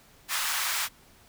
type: high-pass noise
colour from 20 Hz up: pink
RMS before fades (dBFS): -29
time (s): 0.28-0.89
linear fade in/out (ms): 50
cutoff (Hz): 1000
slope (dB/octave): 24
effects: pink hiss -57 dBFS RMS until 1.28 s